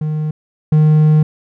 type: tone pair in turn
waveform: triangle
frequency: 153.7 / 153.7 Hz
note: D#3 / D#3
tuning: -21 / -21 cents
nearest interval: unison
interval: 0 cents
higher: neither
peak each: -14 / -5 dBFS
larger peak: second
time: 0.01-0.31 / 0.72-1.23 s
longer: second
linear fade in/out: 5 ms
effects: none